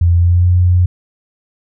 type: tone with pitch glide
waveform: sine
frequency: 86 to 89.45 Hz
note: F2 to F2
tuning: -26 to +42 cents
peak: -7 dBFS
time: 0.01-0.86 s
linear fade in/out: 5 ms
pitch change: +68 cents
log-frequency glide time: 0.17-0.49 s
effects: none